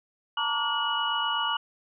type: tone cluster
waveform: sine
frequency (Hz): 893 / 941 / 1152 / 1426 / 2928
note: A5 / A#5 / D6 / F6 / F#7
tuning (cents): +25 / +16 / -34 / +36 / -19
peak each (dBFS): -33 / -33 / -31 / -32 / -29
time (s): 0.37-1.57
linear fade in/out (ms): 5
effects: none